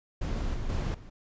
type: noise with level steps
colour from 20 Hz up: brown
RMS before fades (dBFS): -30 / -34 / -29 / -46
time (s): 0.21-1.1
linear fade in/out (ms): 10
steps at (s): 0.54 / 0.69 / 0.94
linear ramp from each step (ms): 5
effects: resampled to 16000 Hz